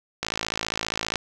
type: click train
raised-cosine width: 0.2 ms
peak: -8 dBFS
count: 52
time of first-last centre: 0.23-1.157 s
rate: 55 Hz
effects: none